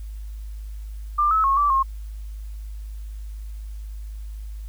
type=tone with pitch steps; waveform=sine; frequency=1191 / 1296 / 1091 / 1161 / 1074 Hz; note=D6 / E6 / C#6 / D6 / C6; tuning=+24 / -30 / -28 / -20 / +45 cents; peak=-16 dBFS; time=1.18-1.83 s; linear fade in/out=10 ms; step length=130 ms; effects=added 52 Hz sine -31 dBFS peak until 4.68 s + white hiss -57 dBFS RMS until 4.68 s